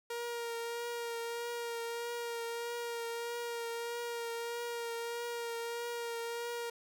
sawtooth tone with vibrato, 469.6 Hz, A#4, 13 cents sharp, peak -33 dBFS, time 0.1-6.7 s, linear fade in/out 5 ms, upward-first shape triangle, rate 1.6 Hz, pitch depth 23 cents each way, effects none

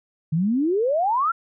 sine exponential sweep, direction up, 149.5 to 1400 Hz, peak -18 dBFS, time 0.32-1.32 s, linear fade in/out 10 ms, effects none

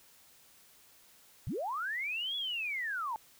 sine linear two-way sweep, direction up then down, 80.9 to 3419 to 850 Hz, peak -33 dBFS, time 1.47-3.16 s, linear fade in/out 0 ms, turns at 2.36 s, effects white hiss -61 dBFS RMS until 3.39 s

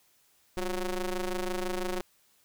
sawtooth ring-modulated tone, 185 Hz, F#3, in tune, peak -23 dBFS, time 0.57-2.01 s, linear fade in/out 0 ms, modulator 172 Hz, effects white hiss -66 dBFS RMS until 2.44 s

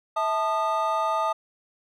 triangle tone cluster, 650 / 880 / 1225 Hz, E5 / A5 / D#6, -24 / 0 / -27 cents, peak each -26 / -25 / -24 dBFS, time 0.16-1.33 s, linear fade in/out 10 ms, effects none

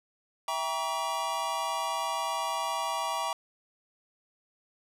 square chord, E diminished seventh, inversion none, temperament just, 659.3 / 791.1 / 949.3 / 1139.2 Hz, E5 / G5 / Bb5 / Db6, 0 / +16 / +31 / +47 cents, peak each -38 / -37 / -34 / -35 dBFS, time 0.48-3.33 s, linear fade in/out 2 ms, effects low-pass 12000 Hz 12 dB/octave

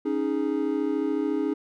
triangle chord, C# suspended second, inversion none, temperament equal, 277.2 / 311.1 / 415.3 Hz, C#4 / D#4 / G#4, 0 / 0 / 0 cents, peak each -26 / -25 / -27 dBFS, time 0.05-1.54 s, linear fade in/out 10 ms, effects none

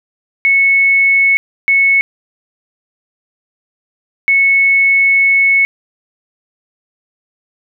sine tone bursts at uneven times, 2203 Hz, C#7, 11 cents flat, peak -7 dBFS, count 3, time 0.45-1.37 / 1.68-2.01 / 4.28-5.65 s, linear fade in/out 0 ms, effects none

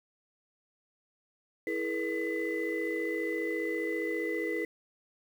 sine tone cluster, 329.3 / 424.6 / 479.5 / 2009 Hz, E4 / G#4 / A#4 / B6, -2 / +38 / +49 / +29 cents, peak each -34 / -35 / -35 / -35 dBFS, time 1.67-4.65 s, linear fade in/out 2 ms, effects tanh soft clip ceiling -22 dBFS + 9-bit

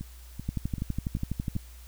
two click trains, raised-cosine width 5 ms, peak -23 / -17 dBFS, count 5 / 14, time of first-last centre 0.01-1.554 / 0.49-1.564 s, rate 2.59 / 12.1 Hz, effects added 60 Hz sine -45 dBFS peak until 1.87 s + white hiss -55 dBFS RMS until 1.87 s

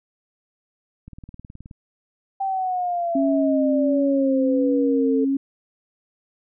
click train, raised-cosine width 5 ms, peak -27 dBFS, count 13, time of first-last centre 1.08-1.712 s, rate 19 Hz
sine exponential sweep, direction down, 784 to 440 Hz, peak -21 dBFS, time 2.4-5.25 s, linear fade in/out 10 ms
sine tone with vibrato, 272.5 Hz, C#4, 29 cents flat, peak -18 dBFS, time 3.15-5.37 s, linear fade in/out 5 ms, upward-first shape sine, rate 1.4 Hz, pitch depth 30 cents each way
effects none

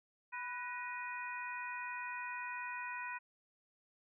harmonic tone with a mistuned harmonic, 493.9 Hz, B4, in tune, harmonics 2 / 3 / 4 / 5, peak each -44 / -46 / -47 / -46 dBFS, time 0.32-3.19 s, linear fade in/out 20 ms, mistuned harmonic 4, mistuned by -71 cents, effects none

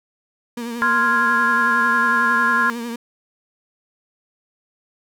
35% pulse tone with vibrato, 235 Hz, A#3, 14 cents sharp, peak -24 dBFS, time 0.57-2.96 s, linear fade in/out 5 ms, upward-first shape triangle, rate 11 Hz, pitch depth 56 cents each way
sine chord, F minor, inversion second, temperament equal, 1046.5 / 1396.9 / 1661.2 Hz, C6 / F6 / Ab6, 0 / 0 / 0 cents, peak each -19 dBFS, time 0.82-2.7 s, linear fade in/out 0 ms
effects none

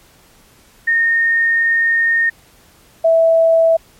sine tone pair in turn, 1838 / 656.1 Hz, A#6 / E5, -25 / -8 cents, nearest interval octave + tritone, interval 1783 cents, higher first, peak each -11 / -8 dBFS, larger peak second, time 0.87-2.3 / 3.04-3.77 s, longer first, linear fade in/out 10 ms, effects pink hiss -49 dBFS RMS until 3.99 s + MP3 64 kbps

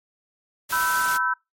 white noise, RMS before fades -30 dBFS, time 0.69-1.18 s, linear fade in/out 20 ms
sine chord, E minor, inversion second, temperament equal with one note detuned, 987.8 / 1318.5 / 1536.6 Hz, B5 / E6 / G6, 0 / 0 / -35 cents, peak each -26 / -25 / -23 dBFS, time 0.72-1.34 s, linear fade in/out 10 ms
effects noise-tail reverb RT60 0.2 s tail -25 dB re dry + MP3 64 kbps

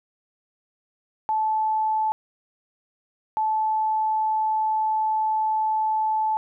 sine tone pair in turn, 870 / 870 Hz, A5 / A5, -20 / -20 cents, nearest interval unison, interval 0 cents, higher neither, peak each -20 dBFS, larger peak neither, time 1.29-2.12 / 3.37-6.37 s, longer second, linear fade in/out 0 ms, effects none

